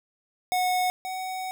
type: tone pair in turn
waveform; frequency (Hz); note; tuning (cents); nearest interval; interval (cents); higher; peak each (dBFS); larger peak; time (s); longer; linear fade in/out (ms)
square; 732 / 748.2; F#5 / F#5; -19 / +19; unison; 38; second; -23 / -31; first; 0.52-0.9 / 1.05-1.51; second; 0
effects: none